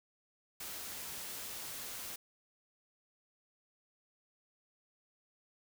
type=noise; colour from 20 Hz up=white; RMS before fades=-44 dBFS; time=0.6-2.16 s; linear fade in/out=5 ms; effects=none